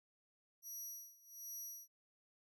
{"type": "tone with tremolo", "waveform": "20% pulse", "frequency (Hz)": 5800, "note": "F#8", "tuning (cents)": -35, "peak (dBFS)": -40, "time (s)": [0.62, 1.88], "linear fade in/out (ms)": 50, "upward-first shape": "sine", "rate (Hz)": 1.3, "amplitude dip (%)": 90, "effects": []}